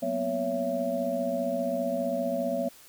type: tone cluster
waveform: sine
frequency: 187.2 / 235 / 250.1 / 559 / 669 Hz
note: F#3 / A#3 / B3 / C#5 / E5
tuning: +20 / +14 / +22 / +14 / +25 cents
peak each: -38 / -37 / -33 / -30 / -31 dBFS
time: 0.02-2.69 s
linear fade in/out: 10 ms
effects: white hiss -53 dBFS RMS until 2.88 s